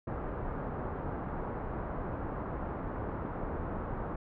pink low-pass noise, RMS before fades -37 dBFS, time 0.07-4.16 s, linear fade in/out 5 ms, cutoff 1300 Hz, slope 24 dB/octave, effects none

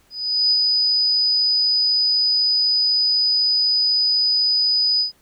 sine tone with ADSR envelope, 4978 Hz, D#8, in tune, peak -13 dBFS, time 0.1-5.12 s, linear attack 410 ms, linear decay 52 ms, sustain -2 dB, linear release 120 ms, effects pink hiss -58 dBFS RMS until 5.21 s

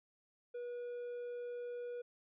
triangle tone, 484.3 Hz, B4, 34 cents flat, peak -39 dBFS, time 0.54-2.02 s, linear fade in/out 10 ms, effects resampled to 8000 Hz

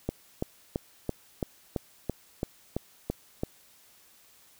click train, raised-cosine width 2 ms, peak -15 dBFS, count 11, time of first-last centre 0.09-3.434 s, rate 2.99 Hz, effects white hiss -59 dBFS RMS until 4.59 s

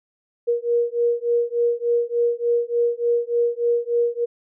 sine beating tone pair, 472.4 / 475.8 Hz, A#4 / A#4, +23 / +35 cents, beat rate 3.4 Hz, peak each -21 dBFS, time 0.47-4.26 s, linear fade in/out 20 ms, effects none

